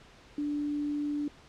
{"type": "tone with quantisation", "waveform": "sine", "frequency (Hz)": 292.9, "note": "D4", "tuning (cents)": -5, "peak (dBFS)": -29, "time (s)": [0.38, 1.28], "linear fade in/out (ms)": 2, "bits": 9, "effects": ["pink hiss -55 dBFS RMS until 1.48 s", "low-pass 5000 Hz 12 dB/octave"]}